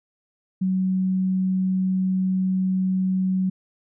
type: tone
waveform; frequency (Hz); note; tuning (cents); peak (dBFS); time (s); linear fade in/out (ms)
sine; 187.3; F#3; +21; -19; 0.61-3.5; 10
effects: none